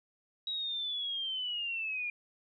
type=linear sweep; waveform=sine; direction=down; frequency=3851 to 2400 Hz; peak=-33 dBFS; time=0.47-2.1 s; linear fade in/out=2 ms; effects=none